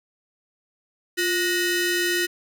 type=ring-modulated tone; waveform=sawtooth; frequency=1109 Hz; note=C#6; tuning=in tune; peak=-14 dBFS; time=1.17-2.27 s; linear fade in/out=20 ms; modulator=758 Hz; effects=none

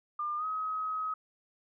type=tone with pitch glide; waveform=sine; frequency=1200 to 1269.9 Hz; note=D6 to D#6; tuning=+37 to +35 cents; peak=-31 dBFS; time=0.19-1.14 s; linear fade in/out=5 ms; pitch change=+98 cents; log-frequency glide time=0.37-0.45 s; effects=none

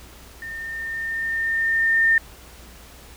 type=tone with level ramp; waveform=sine; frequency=1814 Hz; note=A#6; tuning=48 cents flat; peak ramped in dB=-31 to -13 dBFS; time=0.42-2.18 s; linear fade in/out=2 ms; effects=added 60 Hz sine -46 dBFS peak until 3.16 s + pink hiss -46 dBFS RMS until 3.16 s

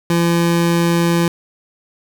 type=tone; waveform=25% pulse; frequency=170 Hz; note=F3; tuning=46 cents flat; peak=-9 dBFS; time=0.1-1.28 s; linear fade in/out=2 ms; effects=7-bit

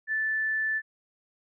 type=tone; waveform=sine; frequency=1755 Hz; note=A6; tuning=5 cents flat; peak=-25 dBFS; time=0.07-0.82 s; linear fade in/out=50 ms; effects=none

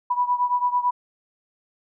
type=beating tone pair; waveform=sine; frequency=980 / 989 Hz; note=B5 / B5; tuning=-14 / +2 cents; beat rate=9 Hz; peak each=-21 / -24 dBFS; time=0.1-0.91 s; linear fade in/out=10 ms; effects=none

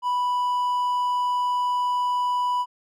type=tone; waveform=triangle; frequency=987 Hz; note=B5; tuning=1 cent flat; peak=-19 dBFS; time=0.02-2.66 s; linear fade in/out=50 ms; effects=none

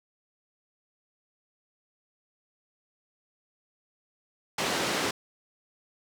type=band-pass noise; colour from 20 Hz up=pink; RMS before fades=-29 dBFS; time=4.58-5.11 s; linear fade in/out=5 ms; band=240 to 6700 Hz; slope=12 dB/octave; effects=none

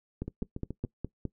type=two click trains; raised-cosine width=3 ms; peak=-23 / -20 dBFS; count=5 / 6; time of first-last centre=0.28-0.848 / 0.22-1.253 s; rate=7.04 / 4.84 Hz; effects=noise-tail reverb RT60 0.1 s tail -20 dB re dry

